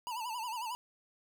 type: tone with vibrato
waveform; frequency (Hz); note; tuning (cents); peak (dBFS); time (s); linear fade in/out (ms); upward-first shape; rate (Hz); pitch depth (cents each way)
square; 932.3; A#5; 0; -37; 0.07-0.75; 0; sine; 11; 120
effects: none